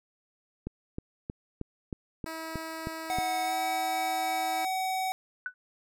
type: click train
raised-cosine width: 3 ms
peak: -21 dBFS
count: 9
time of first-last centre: 0.67-3.186 s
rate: 3.18 Hz
type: tone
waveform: 10% pulse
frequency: 322.6 Hz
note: E4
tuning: 37 cents flat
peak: -28 dBFS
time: 2.26-4.65 s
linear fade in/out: 2 ms
type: tone with pitch glide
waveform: square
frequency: 740 to 753.8 Hz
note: F#5 to F#5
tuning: 0 to +32 cents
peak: -29 dBFS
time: 3.1-5.12 s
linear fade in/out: 0 ms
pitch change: +32 cents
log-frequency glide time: 3.44-3.54 s
type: tone with exponential decay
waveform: sine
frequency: 1489 Hz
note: F#6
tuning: 11 cents sharp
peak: -27 dBFS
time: 5.46-5.54 s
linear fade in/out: 1 ms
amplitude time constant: 17 ms
effects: none